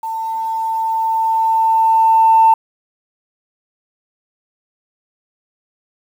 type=tone with level ramp; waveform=sine; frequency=895 Hz; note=A5; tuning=29 cents sharp; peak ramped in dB=-20 to -5 dBFS; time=0.03-2.54 s; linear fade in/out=5 ms; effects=tanh soft clip ceiling -1 dBFS + 7-bit